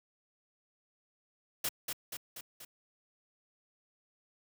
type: noise with echo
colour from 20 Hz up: white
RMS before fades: -33 dBFS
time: 1.64-1.69 s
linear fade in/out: 5 ms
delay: 240 ms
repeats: 4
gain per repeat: -4 dB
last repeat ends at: 2.65 s
effects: high-pass 100 Hz 12 dB/octave